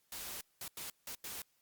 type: noise bursts at uneven times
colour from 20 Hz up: white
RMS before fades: -44 dBFS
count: 5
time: 0.12-0.41 / 0.61-0.68 / 0.77-0.9 / 1.07-1.15 / 1.24-1.42 s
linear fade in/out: 2 ms
effects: white hiss -75 dBFS RMS until 1.61 s + Opus 48 kbps